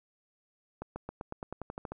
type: accelerating click train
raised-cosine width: 1 ms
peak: -24 dBFS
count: 12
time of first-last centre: 0.82-1.92 s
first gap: 140 ms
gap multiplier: 0.93
effects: none